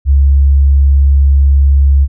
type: tone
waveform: sine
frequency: 69.3 Hz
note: C#2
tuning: in tune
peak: -4 dBFS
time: 0.05-2.08 s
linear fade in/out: 50 ms
effects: none